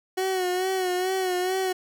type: tone with vibrato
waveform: 30% pulse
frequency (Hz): 370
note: F#4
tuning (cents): 0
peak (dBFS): -21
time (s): 0.17-1.73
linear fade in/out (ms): 10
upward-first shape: sine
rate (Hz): 2.3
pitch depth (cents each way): 49
effects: none